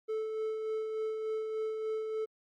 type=tone with tremolo; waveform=triangle; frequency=437.5 Hz; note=A4; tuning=10 cents flat; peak=-29 dBFS; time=0.08-2.26 s; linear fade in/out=20 ms; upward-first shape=sine; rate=3.4 Hz; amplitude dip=35%; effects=Opus 48 kbps